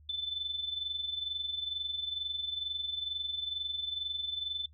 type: tone with amplitude modulation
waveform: sine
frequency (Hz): 3520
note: A7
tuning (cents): 0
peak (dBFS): -30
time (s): 0.09-4.66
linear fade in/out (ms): 5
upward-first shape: sine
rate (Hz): 22.2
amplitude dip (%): 65
effects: noise-tail reverb RT60 0.1 s tail -22 dB re dry + added 75 Hz sine -55 dBFS peak until 4.73 s